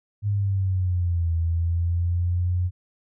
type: exponential two-way sweep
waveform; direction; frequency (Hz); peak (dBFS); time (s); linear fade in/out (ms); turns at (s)
sine; down then up; 103.83 to 82.6 to 90.5; -20; 0.22-2.71; 50; 1.34
effects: none